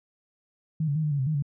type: tone with pitch steps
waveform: sine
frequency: 157.8 / 142.6 / 157 / 150.8 / 142.5 / 130.8 / 155.6 / 142.3 Hz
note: D#3 / C#3 / D#3 / D3 / C#3 / C3 / D#3 / C#3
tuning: +25 / +49 / +16 / +46 / +48 / 0 / 0 / +46 cents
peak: -23 dBFS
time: 0.8-1.424 s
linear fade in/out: 5 ms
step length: 78 ms
effects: none